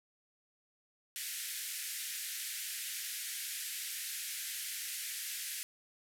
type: band-pass noise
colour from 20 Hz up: white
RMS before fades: -41 dBFS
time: 1.16-5.63 s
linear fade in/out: 0 ms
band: 1600 to 14000 Hz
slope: 48 dB/octave
effects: none